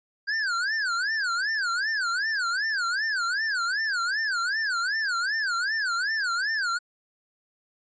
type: tone with vibrato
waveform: square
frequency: 1568 Hz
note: G6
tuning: in tune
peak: -25 dBFS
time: 0.27-6.79 s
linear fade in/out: 20 ms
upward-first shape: sine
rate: 2.6 Hz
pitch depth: 240 cents each way
effects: resampled to 16000 Hz